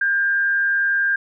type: tone with frequency modulation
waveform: sine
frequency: 1600 Hz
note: G6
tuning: 35 cents sharp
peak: -16 dBFS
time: 0.01-1.16 s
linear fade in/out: 5 ms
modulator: 111 Hz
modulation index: 0.38
effects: none